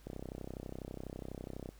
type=click train; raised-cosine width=2 ms; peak=-29 dBFS; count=53; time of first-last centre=0.07-1.69 s; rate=32.1 Hz; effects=added 50 Hz sine -56 dBFS peak until 1.79 s + pink hiss -64 dBFS RMS until 1.79 s